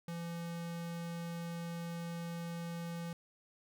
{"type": "tone", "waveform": "square", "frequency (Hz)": 169.4, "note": "E3", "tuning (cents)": 48, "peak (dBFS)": -40, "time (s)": [0.08, 3.13], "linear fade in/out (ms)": 2, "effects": []}